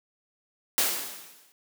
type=noise with exponential decay; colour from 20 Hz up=white; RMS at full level=-22 dBFS; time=0.78-1.52 s; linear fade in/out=0 ms; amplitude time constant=160 ms; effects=high-pass 200 Hz 12 dB/octave